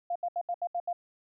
sine tone bursts, 698.5 Hz, F5, in tune, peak -28 dBFS, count 7, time 0.1-0.93 s, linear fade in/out 5 ms, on 56 ms, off 73 ms, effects none

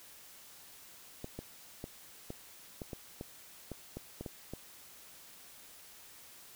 clicks, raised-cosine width 2 ms, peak -27 dBFS, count 12, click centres 1.244 / 1.39 / 1.841 / 2.304 / 2.818 / 2.932 / 3.211 / 3.717 / 3.97 / 4.21 / 4.262 / 4.536 s, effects white hiss -55 dBFS RMS until 6.55 s

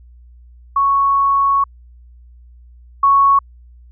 sine tone pair in turn, 1108.7 / 1108.7 Hz, C#6 / C#6, 0 / 0 cents, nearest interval unison, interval 0 cents, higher neither, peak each -11 / -8 dBFS, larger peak second, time 0.76-1.64 / 3.03-3.39 s, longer first, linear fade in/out 5 ms, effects added 60 Hz sine -40 dBFS peak until 3.91 s

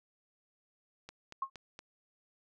click train, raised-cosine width 0.2 ms, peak -29 dBFS, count 4, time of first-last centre 1.09-1.791 s, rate 4.28 Hz
sine tone with exponential decay, 1076 Hz, C6, 48 cents sharp, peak -28 dBFS, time 1.42-1.5 s, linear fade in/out 5 ms, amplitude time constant 17 ms
effects none

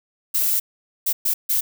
violet noise bursts at uneven times, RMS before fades -20 dBFS, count 4, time 0.34-0.6 / 1.06-1.13 / 1.25-1.34 / 1.49-1.61 s, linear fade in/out 10 ms, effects none

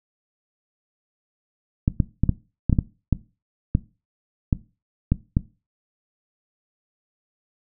clicks, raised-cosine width 5 ms, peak -5 dBFS, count 12, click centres 1.879 / 2.002 / 2.236 / 2.293 / 2.697 / 2.728 / 2.788 / 3.127 / 3.751 / 4.528 / 5.12 / 5.369 s, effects noise-tail reverb RT60 0.3 s tail -18 dB re dry

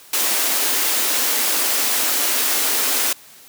white high-pass noise, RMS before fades -19 dBFS, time 0.13-3.13 s, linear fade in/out 5 ms, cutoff 230 Hz, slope 96 dB/octave, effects white hiss -45 dBFS RMS until 3.48 s + high-pass 100 Hz 12 dB/octave

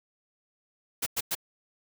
white noise bursts, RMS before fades -29 dBFS, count 3, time 1.02-1.352 s, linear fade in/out 10 ms, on 44 ms, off 100 ms, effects none

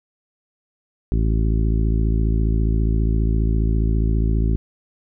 harmonic tone, 54.8 Hz, A1, 6 cents flat, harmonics 1 / 2 / 3 / 4 / 5 / 6 / 7, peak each -17 / -23 / -27 / -29 / -31 / -33 / -34 dBFS, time 1.12-4.56 s, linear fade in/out 0 ms, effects none

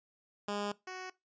10% pulse tone pair in turn, 204.9 / 371 Hz, G#3 / F#4, -23 / +5 cents, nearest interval minor seventh, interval 1028 cents, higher second, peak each -26 / -33 dBFS, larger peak first, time 0.48-0.72 / 0.87-1.1 s, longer first, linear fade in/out 5 ms, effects noise-tail reverb RT60 0.2 s tail -20 dB re dry + resampled to 16000 Hz

